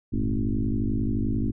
sine tone with frequency modulation, 110 Hz, A2, in tune, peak -22 dBFS, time 0.12-1.52 s, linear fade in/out 20 ms, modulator 51.4 Hz, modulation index 3.8, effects none

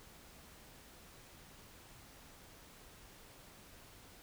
silence, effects pink hiss -58 dBFS RMS until 4.22 s

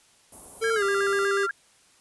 white band-stop noise, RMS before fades -40 dBFS, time 0.32-1.27 s, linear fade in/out 5 ms, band 910 to 10000 Hz, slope 24 dB/octave
square tone with pitch glide, 449.5 to 395.9 Hz, A4 to G4, +37 to +17 cents, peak -24 dBFS, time 0.61-1.47 s, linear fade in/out 20 ms, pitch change -220 cents, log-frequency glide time 0.74-0.83 s
sine tone with vibrato, 1500 Hz, F#6, 23 cents sharp, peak -26 dBFS, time 0.64-1.51 s, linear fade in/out 2 ms, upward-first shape square, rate 8.2 Hz, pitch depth 140 cents each way
effects white hiss -59 dBFS RMS until 2 s + resampled to 24000 Hz

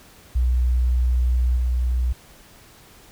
sine tone with level steps, 61.7 Hz, B1, 1 cent flat, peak -16 / -18 dBFS, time 0.35-2.13 s, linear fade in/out 10 ms, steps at 1.56 s, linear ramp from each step 10 ms, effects pink hiss -49 dBFS RMS until 3.11 s

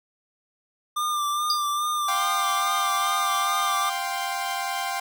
square tone with vibrato, 1193 Hz, D6, 27 cents sharp, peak -24 dBFS, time 0.96-3.9 s, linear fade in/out 10 ms, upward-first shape sine, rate 2.4 Hz, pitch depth 32 cents each way
triangle tone with exponential decay, 4822 Hz, D8, 45 cents sharp, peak -17 dBFS, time 1.5-1.68 s, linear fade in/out 1 ms, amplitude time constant 37 ms
sawtooth chord, F suspended second, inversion none, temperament equal with one note detuned, 701.3 / 784 / 1046.5 Hz, F5 / G5 / C6, +7 / 0 / 0 cents, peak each -29 / -25 / -28 dBFS, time 2.08-5 s, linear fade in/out 5 ms
effects none

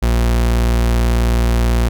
40% pulse tone, 58.5 Hz, A#1, 7 cents sharp, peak -11 dBFS, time 0.02-1.89 s, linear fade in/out 10 ms, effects none

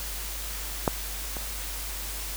clicks, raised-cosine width 1 ms, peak -7 / -21 dBFS, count 2, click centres 0.878 / 1.368 s, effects added 50 Hz sine -36 dBFS peak until 2.36 s + white hiss -36 dBFS RMS until 2.36 s

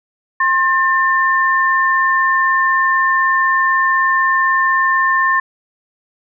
sine tone pair together, 1065.5 / 1792 Hz, C6 / A6, +31 / +31 cents, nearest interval major sixth, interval 900 cents, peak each -14 dBFS, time 0.4-5.4 s, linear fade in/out 5 ms, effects none

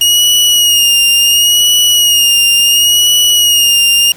sawtooth tone with vibrato, 2868 Hz, F7, 45 cents sharp, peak -3 dBFS, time 0.01-4.12 s, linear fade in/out 2 ms, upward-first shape sine, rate 0.71 Hz, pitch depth 43 cents each way, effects pink hiss -37 dBFS RMS until 4.16 s

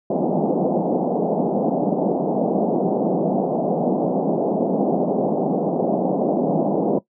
pink band-pass noise, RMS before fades -20 dBFS, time 0.1-6.99 s, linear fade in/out 5 ms, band 170 to 780 Hz, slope 48 dB/octave, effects noise-tail reverb RT60 0.1 s tail -18 dB re dry

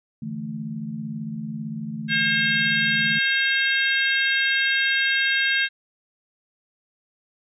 sine chord, D suspended second, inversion none, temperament equal, 146.83 / 164.81 / 220 Hz, D3 / E3 / A3, 0 / 0 / 0 cents, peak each -35 / -34 / -30 dBFS, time 0.22-3.19 s, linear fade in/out 5 ms
harmonic tone, 537 Hz, C5, 45 cents sharp, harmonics 3 / 4 / 5 / 6 / 7 / 8, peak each -21 / -27 / -26 / -31 / -29 / -34 dBFS, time 2.08-5.69 s, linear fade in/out 50 ms
effects none

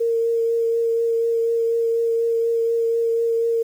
sine tone with vibrato, 460.6 Hz, A#4, 21 cents flat, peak -17 dBFS, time 0-3.63 s, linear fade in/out 10 ms, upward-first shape triangle, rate 4.1 Hz, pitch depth 13 cents each way, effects 8-bit

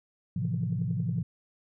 sine chord, F major seventh, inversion first, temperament just, 109.13 / 130.96 / 163.7 / 174.61 Hz, A2 / C3 / E3 / F3, -14 / +2 / -12 / 0 cents, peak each -32 dBFS, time 0.36-1.23 s, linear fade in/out 5 ms, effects tanh soft clip ceiling -19 dBFS

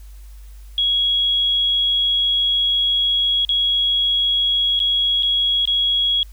sine tone with dropouts, 3322 Hz, G#7, in tune, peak -15 dBFS, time 0.78-6.23 s, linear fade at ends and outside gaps 1 ms, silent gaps 3.45-3.491 / 4.792-4.801 / 5.225-5.231 / 5.654-5.675 s, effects added 50 Hz sine -36 dBFS peak until 6.32 s + white hiss -54 dBFS RMS until 6.32 s

